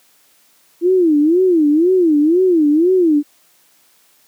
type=tone with vibrato; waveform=sine; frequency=331.2 Hz; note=E4; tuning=8 cents sharp; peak=-9 dBFS; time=0.81-3.23 s; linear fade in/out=50 ms; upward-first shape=sine; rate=2 Hz; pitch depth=220 cents each way; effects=white hiss -54 dBFS RMS until 4.27 s + high-pass 150 Hz 12 dB/octave